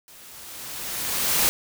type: noise with level ramp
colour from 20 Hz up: white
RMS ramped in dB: -48 to -19 dBFS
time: 0.08-1.49 s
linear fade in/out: 0 ms
effects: none